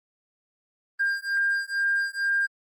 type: beating tone pair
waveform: triangle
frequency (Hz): 1600 / 1602.2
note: G6 / G6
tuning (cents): +35 / +37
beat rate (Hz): 2.2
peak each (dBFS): -23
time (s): 0.99-2.47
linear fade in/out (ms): 20
effects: tanh soft clip ceiling -18 dBFS + Opus 24 kbps